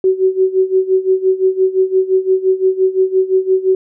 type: tone with tremolo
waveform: sine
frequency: 377.1 Hz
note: F#4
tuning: 33 cents sharp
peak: -7 dBFS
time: 0.04-3.75 s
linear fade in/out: 2 ms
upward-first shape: sine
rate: 5.8 Hz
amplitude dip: 85%
effects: none